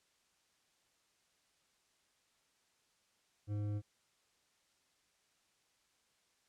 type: tone with hard clipping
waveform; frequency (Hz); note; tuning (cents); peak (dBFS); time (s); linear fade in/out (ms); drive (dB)
sine; 103.83; G#2; 0; -37; 3.47-3.82; 50; 9
effects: white hiss -75 dBFS RMS until 6.48 s + low-pass 8000 Hz 12 dB/octave